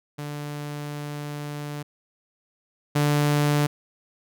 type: tone pair in turn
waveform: sawtooth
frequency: 146.83 / 146.83 Hz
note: D3 / D3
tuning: 0 / 0 cents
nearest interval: unison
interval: 0 cents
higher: neither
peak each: -27 / -15 dBFS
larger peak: second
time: 0.18-1.83 / 2.95-3.67 s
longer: first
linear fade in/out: 10 ms
effects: none